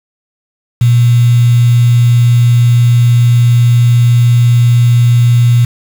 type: tone with quantisation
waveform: sine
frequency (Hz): 120.2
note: B2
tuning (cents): -46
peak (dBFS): -4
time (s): 0.81-5.65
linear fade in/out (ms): 5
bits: 4
effects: none